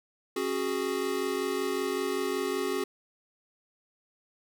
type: chord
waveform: square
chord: C# suspended fourth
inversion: none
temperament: equal with one note detuned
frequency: 271.9 / 370 / 415.3 Hz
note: C#4 / F#4 / G#4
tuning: -33 / 0 / 0 cents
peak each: -36 / -32 / -33 dBFS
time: 0.36-2.84 s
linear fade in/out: 5 ms
effects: none